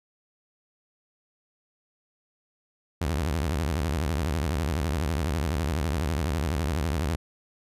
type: tone with vibrato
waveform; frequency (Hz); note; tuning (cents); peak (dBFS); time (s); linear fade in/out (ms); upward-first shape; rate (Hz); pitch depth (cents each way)
sawtooth; 76.7; D#2; -24; -21; 3.01-7.16; 5; sine; 12; 260
effects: resampled to 32000 Hz